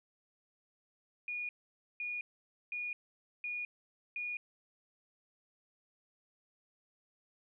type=tone bursts; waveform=sine; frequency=2445 Hz; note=D#7; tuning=31 cents flat; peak=-36 dBFS; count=5; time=1.28-4.37 s; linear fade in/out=2 ms; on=210 ms; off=510 ms; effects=none